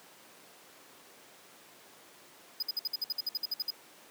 square tone bursts, 4978 Hz, D#8, in tune, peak -30 dBFS, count 14, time 2.6-3.706 s, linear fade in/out 5 ms, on 27 ms, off 56 ms, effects pink hiss -55 dBFS RMS until 4.1 s + high-pass 300 Hz 12 dB/octave

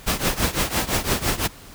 pink noise with tremolo, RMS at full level -19 dBFS, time 0.06-1.48 s, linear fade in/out 20 ms, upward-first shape triangle, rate 5.9 Hz, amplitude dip 90%, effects pink hiss -44 dBFS RMS until 1.74 s

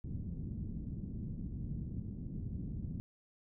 white low-pass noise, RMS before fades -41 dBFS, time 0.04-3 s, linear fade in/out 0 ms, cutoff 210 Hz, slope 24 dB/octave, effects none

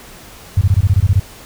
sine tone bursts, 96 Hz, G2, 36 cents flat, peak -7 dBFS, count 10, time 0.57-1.198 s, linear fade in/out 5 ms, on 43 ms, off 22 ms, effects pink hiss -38 dBFS RMS until 1.45 s

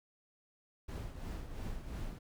brown noise with tremolo, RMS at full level -39 dBFS, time 0.88-2.19 s, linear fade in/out 10 ms, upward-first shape triangle, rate 2.9 Hz, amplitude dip 65%, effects none

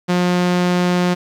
sawtooth tone, 178.4 Hz, F3, 37 cents sharp, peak -10 dBFS, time 0.08-1.15 s, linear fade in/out 20 ms, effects low-pass 6000 Hz 12 dB/octave + 8-bit

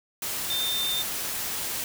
sine tone in noise, 3604 Hz, A7, 41 cents sharp, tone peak -26 dBFS, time 0.5-1.02 s, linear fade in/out 2 ms, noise white, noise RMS -31 dBFS, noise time 0.22-1.84 s, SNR +2 dB, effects none

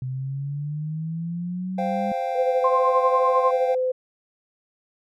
sine exponential sweep, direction up, 127.5 to 203.9 Hz, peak -26 dBFS, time 0.02-2.12 s, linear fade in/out 2 ms
triangle chord, C suspended fourth, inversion none, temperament equal, 523.3 / 698.5 / 784 Hz, C5 / F5 / G5, 0 / 0 / 0 cents, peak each -26 dBFS, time 1.78-3.75 s, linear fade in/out 5 ms
sine tone, 511 Hz, C5, 41 cents flat, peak -20 dBFS, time 2.35-3.92 s, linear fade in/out 10 ms
sine tone with tremolo, 1054 Hz, C6, 12 cents sharp, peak -17 dBFS, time 2.64-3.51 s, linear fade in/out 5 ms, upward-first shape sine, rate 10 Hz, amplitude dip 70%
effects none

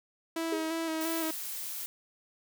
sawtooth tone with vibrato, 323.6 Hz, E4, 32 cents flat, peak -27 dBFS, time 0.36-1.31 s, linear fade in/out 5 ms, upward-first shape square, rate 2.9 Hz, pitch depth 25 cents each way
sine tone with exponential decay, 411.5 Hz, G#4, 16 cents flat, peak -28 dBFS, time 0.52-0.76 s, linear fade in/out 5 ms, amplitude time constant 51 ms
blue noise, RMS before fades -38 dBFS, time 1.01-1.86 s, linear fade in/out 0 ms
effects none

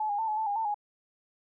sine tone with pitch steps, 859 / 817 / 892 / 854 / 879 / 813 / 893 / 829 Hz, A5 / G#5 / A5 / G#5 / A5 / G#5 / A5 / G#5, -42 / -29 / +23 / +48 / -2 / -37 / +25 / -3 cents, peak -27 dBFS, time 0-0.744 s, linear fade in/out 5 ms, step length 93 ms, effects none

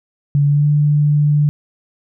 sine tone with pitch glide, 143.4 to 147.69 Hz, D3 to D3, -41 to +10 cents, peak -10 dBFS, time 0.35-1.49 s, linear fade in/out 0 ms, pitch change +51 cents, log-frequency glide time 0.46-0.67 s, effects none

